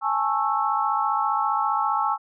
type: chord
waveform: sine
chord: A major seventh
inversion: third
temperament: just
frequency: 825 / 880 / 1100 / 1320 Hz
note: G#5 / A5 / C#6 / E6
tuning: -12 / 0 / -14 / +2 cents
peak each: -26 dBFS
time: 0.01-2.18 s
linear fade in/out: 50 ms
effects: none